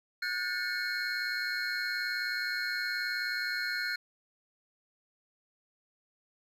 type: tone cluster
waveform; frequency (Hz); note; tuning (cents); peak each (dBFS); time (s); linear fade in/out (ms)
triangle; 1452 / 1571 / 1772 / 2202 / 4216; F#6 / G6 / A6 / C#7 / C8; -33 / +3 / +12 / -12 / +12; -33 / -37 / -38 / -38 / -36; 0.22-3.96; 5
effects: none